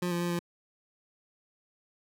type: tone with pitch steps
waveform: 25% pulse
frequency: 177.6 / 172.9 / 174.4 / 172.8 Hz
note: F3 / F3 / F3 / F3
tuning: +29 / -17 / -2 / -18 cents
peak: -25 dBFS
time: 0.02-0.392 s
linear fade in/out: 5 ms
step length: 93 ms
effects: none